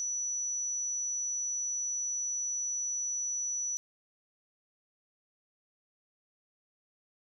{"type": "tone", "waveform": "sine", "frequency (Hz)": 5920, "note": "F#8", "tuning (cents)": 0, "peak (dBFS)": -31, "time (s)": [0, 3.77], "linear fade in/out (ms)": 0, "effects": []}